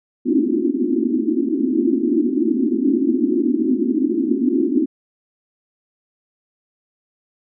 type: band-pass noise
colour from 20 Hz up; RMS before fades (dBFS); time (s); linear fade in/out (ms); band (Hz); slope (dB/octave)
pink; -18; 0.25-4.86; 20; 230 to 360; 96
effects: none